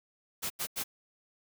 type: noise bursts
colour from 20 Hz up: white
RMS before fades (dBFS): -34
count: 3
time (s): 0.42-0.84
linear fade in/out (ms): 20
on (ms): 82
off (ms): 87
effects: none